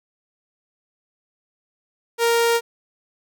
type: tone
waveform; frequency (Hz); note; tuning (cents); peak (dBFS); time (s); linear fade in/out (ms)
sawtooth; 466.2; A#4; 0; -12; 2.18-2.61; 50
effects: none